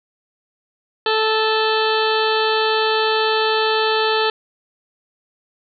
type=harmonic tone with a mistuned harmonic; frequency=438.1 Hz; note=A4; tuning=7 cents flat; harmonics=1 / 2 / 3 / 4 / 6 / 7 / 8 / 9 / 10; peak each=-19 / -22 / -24 / -25 / -27 / -27 / -28 / -29 / -29 dBFS; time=1.06-4.3 s; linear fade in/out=2 ms; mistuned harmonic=7; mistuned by=+24 cents; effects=none